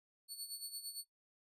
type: tone with tremolo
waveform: 20% pulse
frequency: 4435 Hz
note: C#8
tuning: in tune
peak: -35 dBFS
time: 0.28-1.05 s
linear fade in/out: 50 ms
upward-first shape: sine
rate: 8.8 Hz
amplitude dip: 70%
effects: noise-tail reverb RT60 0.1 s tail -17 dB re dry + resampled to 32000 Hz